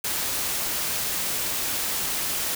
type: noise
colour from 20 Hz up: white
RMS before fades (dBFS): -27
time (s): 0.04-2.55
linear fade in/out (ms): 5
effects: none